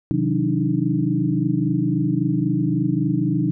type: tone cluster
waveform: sine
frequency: 130.3 / 158.3 / 183.4 / 289.4 / 313.1 Hz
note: C3 / D#3 / F#3 / D4 / D#4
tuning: -7 / +30 / -15 / -25 / +11 cents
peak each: -24 dBFS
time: 0.11-3.51 s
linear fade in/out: 0 ms
effects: none

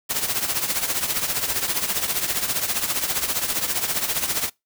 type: noise with tremolo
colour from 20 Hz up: white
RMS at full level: -21 dBFS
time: 0.09-4.5 s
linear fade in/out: 20 ms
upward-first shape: triangle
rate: 15 Hz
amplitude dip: 75%
effects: noise-tail reverb RT60 0.2 s tail -24 dB re dry

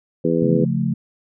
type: harmonic tone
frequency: 83.1 Hz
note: E2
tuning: 15 cents sharp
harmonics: 2 / 3 / 4 / 5 / 6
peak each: -22 / -22 / -22 / -22 / -22 dBFS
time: 0.24-0.65 s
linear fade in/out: 10 ms
type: chord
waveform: sine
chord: Db augmented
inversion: none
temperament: equal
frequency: 138.59 / 174.61 / 220 Hz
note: Db3 / F3 / A3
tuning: 0 / 0 / 0 cents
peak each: -22 dBFS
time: 0.42-0.94 s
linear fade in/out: 5 ms
effects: none

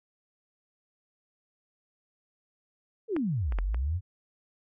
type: exponential two-way sweep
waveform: sine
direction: down then up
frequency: 478.9 to 41.97 to 96.9 Hz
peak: -26 dBFS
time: 3.08-4.01 s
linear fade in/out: 50 ms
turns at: 3.59 s
type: clicks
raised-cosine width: 0.5 ms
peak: -20 / -26 / -20 / -25 dBFS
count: 4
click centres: 3.165 / 3.523 / 3.587 / 3.745 s
effects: none

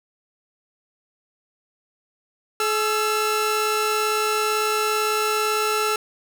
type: tone pair together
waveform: sawtooth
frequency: 426.9 / 1338.6 Hz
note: G#4 / E6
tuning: +48 / +26 cents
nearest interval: octave + minor sixth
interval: 1978 cents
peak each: -19 dBFS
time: 2.6-5.96 s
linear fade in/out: 2 ms
effects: none

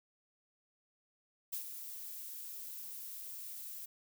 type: noise with ADSR envelope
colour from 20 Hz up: violet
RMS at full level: -38 dBFS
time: 1.52-3.86 s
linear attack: 13 ms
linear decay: 97 ms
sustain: -8 dB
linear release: 10 ms
effects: none

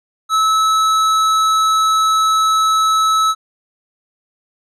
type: tone with hard clipping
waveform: sine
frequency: 1300 Hz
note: E6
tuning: 24 cents flat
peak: -13 dBFS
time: 0.29-3.35 s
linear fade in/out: 50 ms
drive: 12 dB
effects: none

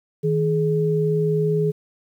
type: tone pair together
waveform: sine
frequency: 158.7 / 421 Hz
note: D#3 / G#4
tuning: +35 / +24 cents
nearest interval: octave + perfect fourth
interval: 1689 cents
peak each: -20 dBFS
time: 0.23-1.72 s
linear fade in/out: 20 ms
effects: 9-bit

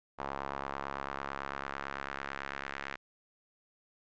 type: tone with band-pass filter sweep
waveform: sawtooth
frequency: 69 Hz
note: C#2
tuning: 7 cents flat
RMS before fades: -40 dBFS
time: 0.18-2.97 s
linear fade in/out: 20 ms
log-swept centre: 960 to 1800 Hz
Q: 1.8
effects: resampled to 16000 Hz

